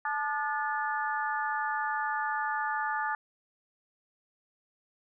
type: harmonic tone with a mistuned harmonic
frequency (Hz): 289.6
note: D4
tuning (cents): -24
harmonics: 3 / 4 / 5 / 6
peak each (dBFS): -32 / -35 / -36 / -35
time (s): 0.05-3.15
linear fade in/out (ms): 2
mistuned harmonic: 4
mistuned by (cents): +65
effects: none